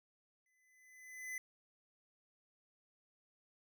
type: tone with exponential growth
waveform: square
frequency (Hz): 2018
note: B6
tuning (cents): +37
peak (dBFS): -40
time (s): 0.46-1.38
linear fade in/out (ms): 2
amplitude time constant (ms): 200
effects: none